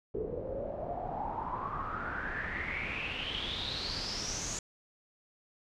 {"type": "noise with low-pass filter sweep", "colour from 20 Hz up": "pink", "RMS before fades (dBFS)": -37, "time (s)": [0.14, 4.59], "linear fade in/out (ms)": 2, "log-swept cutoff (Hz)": [420, 6900], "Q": 9, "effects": []}